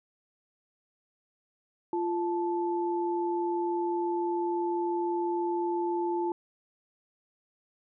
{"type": "tone pair together", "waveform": "sine", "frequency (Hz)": [346.5, 874.1], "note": ["F4", "A5"], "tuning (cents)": [-14, -12], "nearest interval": "octave + major third", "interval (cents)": 1602, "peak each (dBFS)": [-28, -32], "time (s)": [1.93, 6.32], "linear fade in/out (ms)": 2, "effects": []}